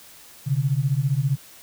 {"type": "beating tone pair", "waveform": "sine", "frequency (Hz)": [129.7, 144.7], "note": ["C3", "D3"], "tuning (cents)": [-15, -25], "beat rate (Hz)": 15, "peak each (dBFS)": -22, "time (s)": [0.46, 1.37], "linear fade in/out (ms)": 20, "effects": ["white hiss -47 dBFS RMS until 1.62 s"]}